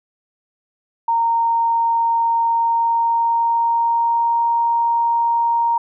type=tone with pitch glide; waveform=sine; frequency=924 to 932.6 Hz; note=A#5 to A#5; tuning=-16 to +1 cents; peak=-14 dBFS; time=1.08-5.78 s; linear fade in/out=5 ms; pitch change=+17 cents; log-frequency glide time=2.49-4.45 s; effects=none